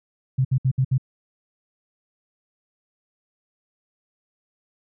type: tone bursts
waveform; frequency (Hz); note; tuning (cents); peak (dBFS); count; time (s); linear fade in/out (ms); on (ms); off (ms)
sine; 130.81; C3; 0; -16; 5; 0.38-0.981; 10; 69; 64
effects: none